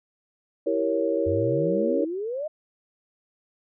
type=chord; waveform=sine; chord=E diminished seventh; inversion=none; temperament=equal; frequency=329.6 / 392 / 466.2 / 554.4 Hz; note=E4 / G4 / Bb4 / Db5; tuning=0 / 0 / 0 / 0 cents; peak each=-27 / -30 / -26 / -26 dBFS; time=0.66-2.05 s; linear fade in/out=10 ms
type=exponential sweep; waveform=sine; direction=up; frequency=85.6 to 637 Hz; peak=-27 dBFS; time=1.26-2.48 s; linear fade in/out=10 ms
effects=none